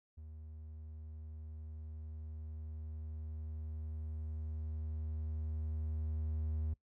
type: tone with level ramp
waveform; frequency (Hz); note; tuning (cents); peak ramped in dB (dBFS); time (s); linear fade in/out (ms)
triangle; 77.78; D#2; 0; -46 to -32; 0.17-6.74; 10
effects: noise-tail reverb RT60 0.1 s tail -20 dB re dry